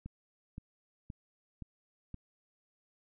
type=click train; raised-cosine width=5 ms; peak=-30 dBFS; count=5; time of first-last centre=0.06-2.143 s; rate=1.92 Hz; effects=none